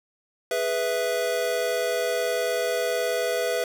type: chord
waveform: square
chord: E major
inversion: first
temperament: equal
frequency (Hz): 415.3 / 493.9 / 659.3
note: G#4 / B4 / E5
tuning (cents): 0 / 0 / 0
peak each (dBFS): -32 / -27 / -28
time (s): 0.51-3.64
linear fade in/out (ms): 2
effects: none